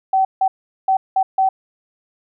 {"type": "tone bursts at uneven times", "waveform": "sine", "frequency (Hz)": 765, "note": "G5", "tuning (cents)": -42, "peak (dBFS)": -12, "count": 5, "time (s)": [[0.13, 0.25], [0.41, 0.48], [0.88, 0.97], [1.16, 1.23], [1.38, 1.49]], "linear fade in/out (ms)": 5, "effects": []}